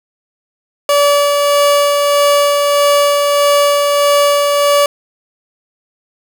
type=tone with tremolo; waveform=30% pulse; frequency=575 Hz; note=D5; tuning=37 cents flat; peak=-5 dBFS; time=0.89-4.86 s; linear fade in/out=2 ms; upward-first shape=sine; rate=1.6 Hz; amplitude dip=30%; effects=7-bit